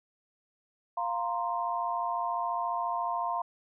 sine chord, F suspended fourth, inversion none, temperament equal, 698.5 / 932.3 / 1046.5 Hz, F5 / Bb5 / C6, 0 / 0 / 0 cents, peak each -33 dBFS, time 0.97-3.42 s, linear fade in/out 5 ms, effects none

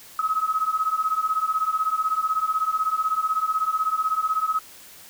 sine beating tone pair, 1268 / 1284 Hz, D#6 / E6, +32 / -46 cents, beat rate 16 Hz, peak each -25 / -23 dBFS, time 0.19-4.59 s, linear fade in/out 2 ms, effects white hiss -46 dBFS RMS until 5.09 s

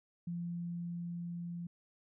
sine tone with level ramp, 172.3 Hz, F3, 23 cents flat, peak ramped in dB -36 to -39 dBFS, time 0.27-1.67 s, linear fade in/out 5 ms, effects none

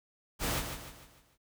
pink noise with echo, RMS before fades -32 dBFS, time 0.39-0.63 s, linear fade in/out 50 ms, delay 150 ms, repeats 5, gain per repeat -7 dB, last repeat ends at 1.38 s, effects none

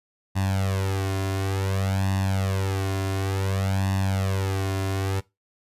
sawtooth tone with flanger, 96.5 Hz, G2, 27 cents flat, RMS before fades -25 dBFS, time 0.35-5.21 s, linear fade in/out 20 ms, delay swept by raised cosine 1.1 to 2.9 ms, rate 0.56 Hz, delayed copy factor +0.9, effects noise-tail reverb RT60 0.2 s tail -19 dB re dry + resampled to 32000 Hz

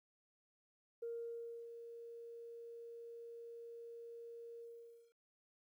sine tone with ADSR envelope, 466.2 Hz, A#4, in tune, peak -40 dBFS, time 1.02-5.14 s, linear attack 9 ms, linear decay 650 ms, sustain -9 dB, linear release 530 ms, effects tanh soft clip ceiling -36 dBFS + 13-bit

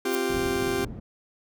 40% pulse chord, C suspended fourth, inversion none, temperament just, 261.6 / 348.8 / 392.4 Hz, C4 / F4 / G4, 0 / -2 / +2 cents, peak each -31 / -29 / -26 dBFS, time 0.05-0.85 s, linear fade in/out 5 ms
violet noise with exponential growth, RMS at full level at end -27 dBFS, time 0.07-0.15 s, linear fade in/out 0 ms, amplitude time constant 16 ms
white low-pass noise, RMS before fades -36 dBFS, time 0.29-1 s, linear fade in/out 10 ms, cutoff 180 Hz, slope 12 dB/octave
effects none

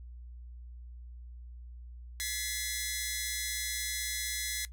10% pulse tone cluster, 1710 / 1965 / 2081 Hz, A6 / B6 / C7, -50 / -9 / -10 cents, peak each -29 dBFS, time 2.2-4.65 s, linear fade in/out 0 ms, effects noise-tail reverb RT60 0.1 s tail -17 dB re dry + added 60 Hz sine -44 dBFS peak until 4.72 s

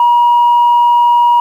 sine tone, 957 Hz, A#5, 45 cents sharp, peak -4 dBFS, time 0-1.4 s, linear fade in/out 2 ms, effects tanh soft clip ceiling -3 dBFS + 7-bit

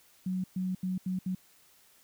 sine tone bursts at uneven times, 185.2 Hz, F#3, 2 cents sharp, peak -29 dBFS, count 5, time 0.26-0.44 / 0.56-0.75 / 0.83-0.98 / 1.06-1.19 / 1.26-1.35 s, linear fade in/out 5 ms, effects white hiss -62 dBFS RMS until 2.03 s

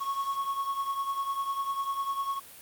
triangle beating tone pair, 1100 / 1110 Hz, C#6 / C#6, -14 / +2 cents, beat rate 10 Hz, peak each -28 / -34 dBFS, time 0-2.4 s, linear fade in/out 20 ms, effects white hiss -49 dBFS RMS until 2.61 s + Opus 48 kbps

